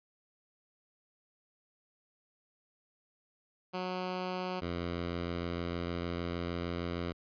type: tone pair in turn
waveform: 10% pulse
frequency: 183.3 / 86.51 Hz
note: F#3 / F2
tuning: -16 / -16 cents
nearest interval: octave + minor second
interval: 1300 cents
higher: first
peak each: -26 dBFS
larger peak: neither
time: 3.73-4.61 / 4.61-7.13 s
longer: second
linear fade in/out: 20 ms
effects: resampled to 11025 Hz